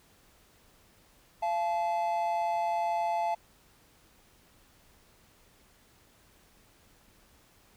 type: tone pair together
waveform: triangle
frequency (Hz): 686 / 864.3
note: F5 / A5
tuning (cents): -31 / -31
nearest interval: major third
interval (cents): 400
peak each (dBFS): -28 / -28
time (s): 1.42-3.35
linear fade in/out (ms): 10
effects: pink hiss -62 dBFS RMS until 7.76 s